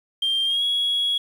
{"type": "tone with pitch glide", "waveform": "sine", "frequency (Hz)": [3179, 3333], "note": ["G7", "G#7"], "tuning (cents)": [24, 5], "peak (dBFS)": -18, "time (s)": [0.22, 1.18], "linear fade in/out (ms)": 5, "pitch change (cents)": 81, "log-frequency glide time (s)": [0.45, 0.63], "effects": ["tanh soft clip ceiling -16 dBFS", "8-bit"]}